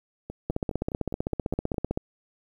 two click trains, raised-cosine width 2 ms, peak -22 / -13 dBFS, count 8 / 24, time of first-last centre 0.3-1.743 / 0.5-1.974 s, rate 4.85 / 15.6 Hz, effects 9-bit

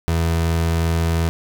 30% pulse tone, 82.8 Hz, E2, 8 cents sharp, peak -14 dBFS, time 0.08-1.29 s, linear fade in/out 0 ms, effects none

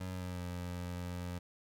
25% pulse tone with pitch glide, 92.5 to 88.73 Hz, F#2 to F2, 0 to +28 cents, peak -35 dBFS, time 0-1.39 s, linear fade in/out 10 ms, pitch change -72 cents, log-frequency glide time 0.1-0.42 s, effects none

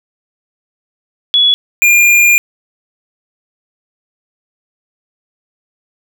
sine / square tone pair in turn, 3389 / 2407 Hz, G#7 / D7, +34 / +42 cents, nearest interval tritone, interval 592 cents, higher first, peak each -6 dBFS, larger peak neither, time 1.34-1.54 / 1.82-2.38 s, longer second, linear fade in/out 0 ms, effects none

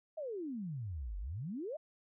sine exponential two-way sweep, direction down then up, 659.3 to 44.62 to 659.3 Hz, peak -38 dBFS, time 0.17-1.77 s, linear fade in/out 10 ms, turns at 1.18 s, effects none

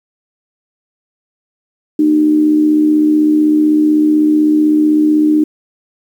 sine tone with amplitude modulation, 304.4 Hz, D#4, 38 cents flat, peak -5 dBFS, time 1.99-5.44 s, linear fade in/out 5 ms, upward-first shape sine, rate 75.9 Hz, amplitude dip 50%, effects 7-bit

